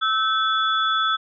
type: tone cluster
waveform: sine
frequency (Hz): 1309 / 1531 / 3432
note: E6 / G6 / A7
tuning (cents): -13 / -41 / -44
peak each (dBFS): -20 / -27 / -24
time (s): 0.01-1.17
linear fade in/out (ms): 20
effects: none